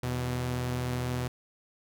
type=tone pair together; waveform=sawtooth; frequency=81.34 / 124.5 Hz; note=E2 / B2; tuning=-23 / +14 cents; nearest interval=perfect fifth; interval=737 cents; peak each=-34 / -26 dBFS; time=0.03-1.28 s; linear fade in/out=5 ms; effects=none